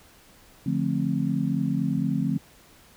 sine chord, D minor seventh, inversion none, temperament just, 146.83 / 176.2 / 220.2 / 264.3 Hz, D3 / F3 / A3 / C4, 0 / +16 / +2 / +18 cents, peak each -28 dBFS, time 0.66-2.38 s, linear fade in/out 5 ms, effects pink hiss -54 dBFS RMS until 2.96 s

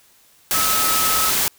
sine tone in noise, 1290 Hz, E6, 38 cents flat, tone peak -22 dBFS, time 0.54-1.3 s, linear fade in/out 0 ms, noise white, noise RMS -19 dBFS, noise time 0.51-1.48 s, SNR -6 dB, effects white hiss -54 dBFS RMS until 1.58 s

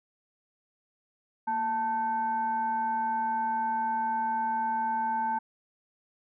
sine tone with frequency modulation, 884 Hz, A5, 8 cents sharp, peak -26 dBFS, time 1.47-5.39 s, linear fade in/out 10 ms, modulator 652 Hz, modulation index 0.43, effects none

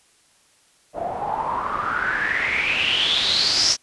white noise with low-pass filter sweep, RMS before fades -22 dBFS, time 0.93-3.77 s, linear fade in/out 50 ms, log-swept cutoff 630 to 5700 Hz, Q 8.4, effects white hiss -58 dBFS RMS until 3.82 s + resampled to 24000 Hz

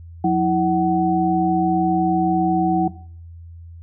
sine tone cluster, 179.1 / 325.4 / 749 Hz, F3 / E4 / F#5, +44 / -22 / +21 cents, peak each -19 dBFS, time 0.24-2.88 s, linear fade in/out 5 ms, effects noise-tail reverb RT60 0.5 s tail -17 dB re dry + added 84 Hz sine -36 dBFS peak until 3.82 s

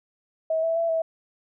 sine tone with pitch steps, 642 / 657 / 668 / 651 Hz, E5 / E5 / E5 / E5, -46 / -6 / +23 / -22 cents, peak -21 dBFS, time 0.5-1.02 s, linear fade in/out 5 ms, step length 130 ms, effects none

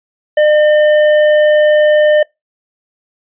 triangle tone with tanh clipping, 604 Hz, D5, 48 cents sharp, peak -8 dBFS, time 0.37-2.23 s, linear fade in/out 5 ms, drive 15 dB, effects noise-tail reverb RT60 0.2 s tail -26 dB re dry + resampled to 8000 Hz

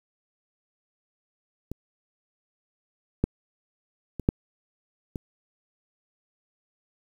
clicks, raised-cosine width 3 ms, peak -20 / -8 / -19 / -6 / -19 dBFS, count 5, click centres 1.716 / 3.24 / 4.197 / 4.289 / 5.158 s, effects 8-bit

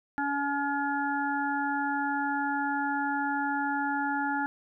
harmonic tone, 283.3 Hz, C#4, 38 cents sharp, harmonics 1 / 3 / 5 / 6, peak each -32 / -30 / -33 / -36 dBFS, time 0.18-4.46 s, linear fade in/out 0 ms, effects none

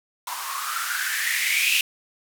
violet noise with band-pass filter sweep, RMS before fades -25 dBFS, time 0.27-1.81 s, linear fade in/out 2 ms, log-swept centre 930 to 2700 Hz, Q 8.3, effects none

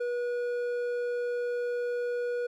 sine tone with hard clipping, 484.6 Hz, B4, 33 cents flat, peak -30 dBFS, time 0-2.47 s, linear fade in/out 10 ms, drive 6 dB, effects none

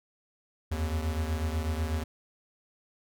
square beating tone pair, 77.78 / 85.88 Hz, D#2 / F2, 0 / -29 cents, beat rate 8.1 Hz, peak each -30 / -35 dBFS, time 0.71-2.04 s, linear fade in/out 10 ms, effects none

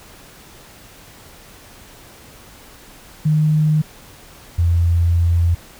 sine tone pair in turn, 153.7 / 85.32 Hz, D#3 / F2, -21 / -40 cents, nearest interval minor seventh, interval 1019 cents, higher first, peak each -12 dBFS, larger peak neither, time 3.25-3.82 / 4.58-5.55 s, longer second, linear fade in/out 10 ms, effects pink hiss -43 dBFS RMS until 5.79 s

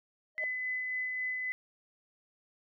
triangle tone with exponential growth, 623 Hz, D#5, 2 cents sharp, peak -33 dBFS, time 0.35-0.44 s, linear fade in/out 1 ms, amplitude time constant 19 ms
sine tone with tremolo, 2013 Hz, B6, 33 cents sharp, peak -31 dBFS, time 0.38-1.52 s, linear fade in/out 0 ms, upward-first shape sine, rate 3.7 Hz, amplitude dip 25%
effects none

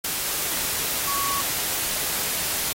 sine tone in noise, 1120 Hz, C#6, 18 cents sharp, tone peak -27 dBFS, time 1.07-1.41 s, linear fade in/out 5 ms, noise white, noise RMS -26 dBFS, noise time 0.04-2.73 s, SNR -4 dB, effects AAC 48 kbps

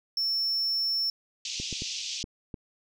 triangle tone, 5400 Hz, E8, 41 cents sharp, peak -24 dBFS, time 0.17-1.1 s, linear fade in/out 2 ms
white band-pass noise, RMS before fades -35 dBFS, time 1.45-2.23 s, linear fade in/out 2 ms, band 2600 to 6400 Hz, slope 48 dB/octave
clicks, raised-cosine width 3 ms, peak -24 dBFS, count 5, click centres 1.6 / 1.727 / 1.821 / 2.241 / 2.542 s
effects none

